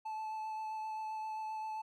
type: tone with vibrato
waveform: triangle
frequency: 871 Hz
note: A5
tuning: 18 cents flat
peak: -36 dBFS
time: 0.05-1.82 s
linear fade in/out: 10 ms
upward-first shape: sine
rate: 7.6 Hz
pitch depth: 12 cents each way
effects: none